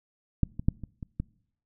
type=clicks; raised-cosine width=5 ms; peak=-10 / -21 / -9 / -25 / -25 / -17 dBFS; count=6; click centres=0.433 / 0.595 / 0.685 / 0.837 / 1.028 / 1.2 s; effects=noise-tail reverb RT60 0.7 s tail -25 dB re dry